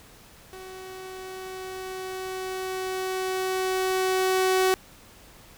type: tone with level ramp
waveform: sawtooth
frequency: 375.2 Hz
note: F#4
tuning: 24 cents sharp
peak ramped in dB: -36 to -15 dBFS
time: 0.53-4.74 s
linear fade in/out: 0 ms
effects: pink hiss -51 dBFS RMS until 5.57 s